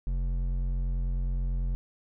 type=tone with hard clipping; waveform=sine; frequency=44.61 Hz; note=F1; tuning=38 cents sharp; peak=-28 dBFS; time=0.07-1.75 s; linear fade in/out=0 ms; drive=8 dB; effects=none